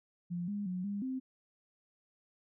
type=tone with pitch steps; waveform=sine; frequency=174.6 / 204.4 / 182.1 / 202.2 / 260.5 Hz; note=F3 / G#3 / F#3 / G#3 / C4; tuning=0 / -27 / -27 / -46 / -7 cents; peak=-34 dBFS; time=0.3-1.2 s; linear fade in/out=20 ms; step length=180 ms; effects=none